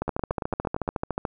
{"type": "two click trains", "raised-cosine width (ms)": 1, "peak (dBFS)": [-14, -12], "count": [8, 18], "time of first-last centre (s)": [[0.08, 0.878], [0.02, 1.252]], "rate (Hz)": [8.77, 13.8], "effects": []}